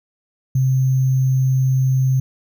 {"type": "tone with sample-and-hold", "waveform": "sine", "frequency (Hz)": 130.81, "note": "C3", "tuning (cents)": 0, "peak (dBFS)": -13, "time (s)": [0.55, 2.2], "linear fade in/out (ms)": 5, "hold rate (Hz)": 6300, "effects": []}